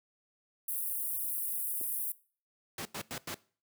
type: high-pass noise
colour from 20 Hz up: pink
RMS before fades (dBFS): -35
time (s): 0.68-2.12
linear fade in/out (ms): 5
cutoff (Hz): 10000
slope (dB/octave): 48
type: clicks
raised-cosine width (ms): 2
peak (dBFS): -34 / -38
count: 2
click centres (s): 1.812 / 1.815
type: noise bursts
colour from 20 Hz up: pink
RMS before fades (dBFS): -38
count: 4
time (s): 2.78-3.344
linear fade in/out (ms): 2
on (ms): 72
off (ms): 92
effects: noise-tail reverb RT60 0.4 s tail -20 dB re dry + high-pass 150 Hz 12 dB/octave